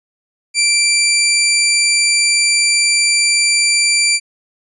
15% pulse tone, 2349 Hz, D7, in tune, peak -4 dBFS, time 0.54-4.2 s, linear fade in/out 50 ms, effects resampled to 24000 Hz

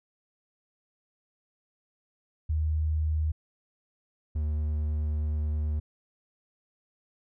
sine / triangle tone pair in turn, 77.78 / 75.78 Hz, D#2 / D#2, 0 / -45 cents, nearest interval unison, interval 45 cents, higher first, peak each -24 dBFS, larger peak neither, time 2.49-3.32 / 4.35-5.8 s, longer second, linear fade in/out 10 ms, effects none

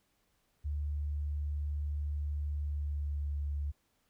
sine tone with pitch glide, 73.42 to 72.28 Hz, D2 to D2, 0 to -27 cents, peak -32 dBFS, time 0.64-3.72 s, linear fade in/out 20 ms, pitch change -27 cents, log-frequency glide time 2.58-3.38 s, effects pink hiss -75 dBFS RMS until 4.09 s

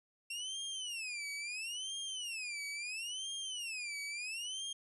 sawtooth tone with vibrato, 2704 Hz, E7, 43 cents sharp, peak -36 dBFS, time 0.3-4.73 s, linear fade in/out 5 ms, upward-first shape sine, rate 0.74 Hz, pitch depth 300 cents each way, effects resampled to 24000 Hz

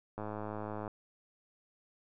click train, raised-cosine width 1 ms, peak -26 dBFS, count 75, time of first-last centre 0.18-0.878 s, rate 106 Hz, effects none

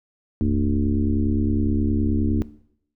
sine tone with frequency modulation, 155.56 Hz, D#3, in tune, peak -17 dBFS, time 0.41-2.42 s, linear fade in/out 0 ms, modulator 69.7 Hz, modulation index 2.3, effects noise-tail reverb RT60 0.7 s tail -19 dB re dry

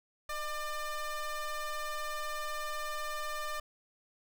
30% pulse ring-modulated tone, 600 Hz, D5, 37 cents sharp, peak -29 dBFS, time 0.29-3.6 s, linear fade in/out 5 ms, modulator 592 Hz, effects none

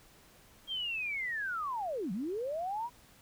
sine linear two-way sweep, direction down then up, 3248 to 171.1 to 988 Hz, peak -33 dBFS, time 0.67-2.9 s, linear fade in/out 50 ms, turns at 2.12 s, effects pink hiss -60 dBFS RMS until 3.21 s

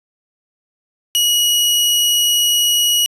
sawtooth tone, 2908 Hz, F#7, 31 cents flat, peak -9 dBFS, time 1.15-3.06 s, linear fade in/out 0 ms, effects resampled to 32000 Hz

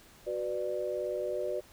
sine chord, B minor, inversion second, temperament just, 370.4 / 493.9 / 592.7 Hz, F#4 / B4 / D5, +2 / 0 / +16 cents, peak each -36 / -36 / -34 dBFS, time 0.26-1.61 s, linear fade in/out 20 ms, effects pink hiss -57 dBFS RMS until 1.72 s

